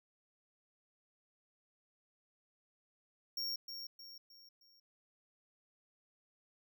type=tone with echo; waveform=square; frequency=5530 Hz; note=F8; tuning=18 cents flat; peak=-37 dBFS; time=3.37-3.56 s; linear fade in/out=5 ms; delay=310 ms; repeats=4; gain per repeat=-7 dB; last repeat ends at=4.8 s; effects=none